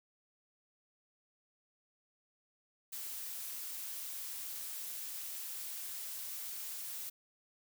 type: noise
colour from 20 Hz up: blue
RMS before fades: -43 dBFS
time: 2.92-7.1 s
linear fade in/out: 10 ms
effects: none